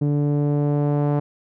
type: tone with low-pass filter sweep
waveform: sawtooth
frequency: 145.7 Hz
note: D3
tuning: 13 cents flat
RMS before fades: -20 dBFS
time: 0.01-1.2 s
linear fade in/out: 10 ms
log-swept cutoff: 340 to 800 Hz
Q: 1.1
effects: none

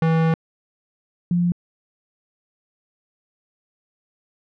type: tone pair in turn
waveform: square / sine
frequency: 162.3 / 174.78 Hz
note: E3 / F3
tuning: -27 / +2 cents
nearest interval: minor second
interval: 129 cents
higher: second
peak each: -16 dBFS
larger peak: neither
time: 0.02-0.34 / 1.31-1.52 s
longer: first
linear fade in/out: 2 ms
effects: low-pass 2000 Hz 12 dB/octave

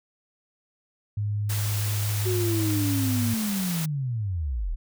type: tone with pitch glide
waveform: sine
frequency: 103.9 to 104.56 Hz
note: G#2 to G#2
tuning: +1 to +12 cents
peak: -24 dBFS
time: 1.17-3.34 s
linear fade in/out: 5 ms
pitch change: +11 cents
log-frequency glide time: 1.91-2.54 s
type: noise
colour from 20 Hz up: white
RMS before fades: -33 dBFS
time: 1.49-3.86 s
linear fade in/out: 10 ms
type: linear sweep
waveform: sine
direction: down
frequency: 373.8 to 32.87 Hz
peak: -25 dBFS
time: 2.25-4.76 s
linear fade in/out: 20 ms
effects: none

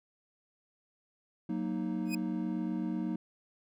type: chord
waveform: triangle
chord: D# minor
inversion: first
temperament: equal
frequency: 185 / 233.1 / 311.1 Hz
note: F#3 / A#3 / D#4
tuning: 0 / 0 / 0 cents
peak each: -34 dBFS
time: 1.49-3.16 s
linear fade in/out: 5 ms
type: tone with exponential growth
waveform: sawtooth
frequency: 2500 Hz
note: D#7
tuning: 8 cents sharp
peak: -29 dBFS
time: 2.05-2.15 s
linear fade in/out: 5 ms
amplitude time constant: 21 ms
effects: none

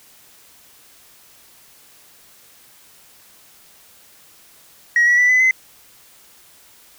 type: tone with pitch steps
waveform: sine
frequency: 1901 / 1936.5 / 1972.6 / 2009 / 2047 Hz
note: A#6 / B6 / B6 / B6 / C7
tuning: +33 / -35 / -3 / +29 / -38 cents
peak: -9 dBFS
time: 4.96-5.51 s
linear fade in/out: 2 ms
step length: 110 ms
effects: tanh soft clip ceiling -9 dBFS + white hiss -49 dBFS RMS until 6.98 s

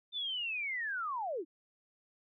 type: linear sweep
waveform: sine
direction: down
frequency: 3589 to 280 Hz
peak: -34 dBFS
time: 0.12-1.45 s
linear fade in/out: 50 ms
effects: none

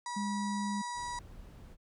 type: harmonic tone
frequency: 970 Hz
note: B5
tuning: 31 cents flat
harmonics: 1 / 2 / 4 / 5 / 6 / 7 / 8 / 9 / 10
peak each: -37 / -46 / -51 / -50 / -54 / -52 / -56 / -54 / -58 dBFS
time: 0.06-1.19 s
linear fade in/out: 2 ms
type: tone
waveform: sine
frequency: 204.6 Hz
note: G#3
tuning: 26 cents flat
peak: -33 dBFS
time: 0.16-0.82 s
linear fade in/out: 10 ms
type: noise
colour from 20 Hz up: brown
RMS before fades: -50 dBFS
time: 0.94-1.77 s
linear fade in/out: 50 ms
effects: none

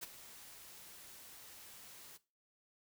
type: noise with ADSR envelope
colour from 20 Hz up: white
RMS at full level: -42 dBFS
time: 0.01-2.18 s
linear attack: 22 ms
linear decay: 20 ms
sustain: -13 dB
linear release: 19 ms
effects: noise-tail reverb RT60 0.3 s tail -18 dB re dry

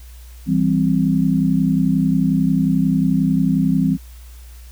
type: chord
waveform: sine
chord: C major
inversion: first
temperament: equal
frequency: 164.81 / 196 / 261.6 Hz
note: E3 / G3 / C4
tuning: 0 / 0 / 0 cents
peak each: -18 dBFS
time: 0.46-3.98 s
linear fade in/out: 50 ms
effects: added 60 Hz sine -36 dBFS peak until 4.71 s + white hiss -49 dBFS RMS until 4.71 s

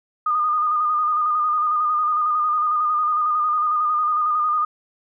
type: tone with vibrato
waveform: sine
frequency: 1224 Hz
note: D#6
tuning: 29 cents flat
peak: -17 dBFS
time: 0.26-4.65 s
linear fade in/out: 5 ms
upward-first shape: square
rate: 11 Hz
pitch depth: 30 cents each way
effects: none

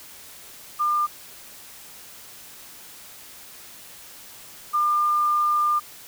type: tone pair in turn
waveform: sine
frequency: 1201 / 1201 Hz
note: D6 / D6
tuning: +38 / +38 cents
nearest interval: unison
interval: 0 cents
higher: neither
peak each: -19 / -18 dBFS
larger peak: second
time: 0.79-1.07 / 4.73-5.8 s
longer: second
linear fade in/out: 20 ms
effects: white hiss -44 dBFS RMS until 6.07 s

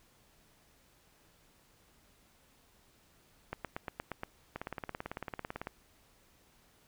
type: two click trains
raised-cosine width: 0.5 ms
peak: -22 / -23 dBFS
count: 7 / 21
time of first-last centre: 3.53-4.234 / 4.56-5.671 s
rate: 8.52 / 18 Hz
effects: pink hiss -66 dBFS RMS until 6.87 s

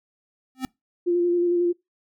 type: tone with exponential growth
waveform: square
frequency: 260 Hz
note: C4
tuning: 11 cents flat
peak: -21 dBFS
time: 0.55-0.65 s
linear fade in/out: 0 ms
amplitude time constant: 20 ms
type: tone with vibrato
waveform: sine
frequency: 349.2 Hz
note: F4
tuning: in tune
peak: -18 dBFS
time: 1.06-1.73 s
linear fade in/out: 20 ms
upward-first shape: square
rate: 11 Hz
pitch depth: 16 cents each way
effects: noise-tail reverb RT60 0.2 s tail -25 dB re dry

